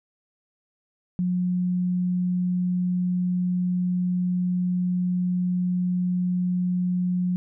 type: tone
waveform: sine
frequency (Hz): 180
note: F#3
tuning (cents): -47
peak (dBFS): -21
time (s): 1.19-7.36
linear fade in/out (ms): 0
effects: none